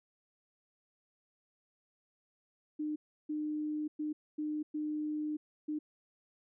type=tone bursts at uneven times; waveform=sine; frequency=303 Hz; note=D#4; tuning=46 cents flat; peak=-33 dBFS; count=6; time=2.79-2.96 / 3.29-3.88 / 3.99-4.13 / 4.38-4.63 / 4.74-5.37 / 5.68-5.79 s; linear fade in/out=10 ms; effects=none